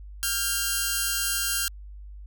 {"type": "tone pair together", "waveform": "5% pulse", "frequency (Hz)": [1396.1, 1595], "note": ["F6", "G6"], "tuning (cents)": [-1, 30], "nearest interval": "major second", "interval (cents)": 231, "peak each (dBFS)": -16, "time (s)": [0.23, 1.68], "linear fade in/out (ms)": 0, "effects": ["added 50 Hz sine -39 dBFS peak until 2.26 s"]}